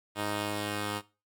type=tone pair together; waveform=5% pulse; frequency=103.83 / 311.1 Hz; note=G#2 / D#4; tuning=0 / 0 cents; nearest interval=octave + perfect fifth; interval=1900 cents; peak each=-22 / -25 dBFS; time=0.15-1.02 s; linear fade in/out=50 ms; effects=noise-tail reverb RT60 0.3 s tail -19 dB re dry